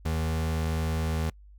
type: tone pair together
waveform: square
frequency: 79.9 / 160.63 Hz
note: D#2 / E3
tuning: +47 / -45 cents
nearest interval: octave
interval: 1208 cents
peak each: -28 / -33 dBFS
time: 0.05-1.3 s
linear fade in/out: 5 ms
effects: noise-tail reverb RT60 0.1 s tail -26 dB re dry + added 50 Hz sine -48 dBFS peak until 1.58 s